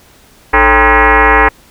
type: tone with frequency modulation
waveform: sine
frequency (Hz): 440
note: A4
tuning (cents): 0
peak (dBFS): -4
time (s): 0.53-1.49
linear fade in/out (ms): 10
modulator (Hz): 247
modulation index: 7
effects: pink hiss -44 dBFS RMS until 1.7 s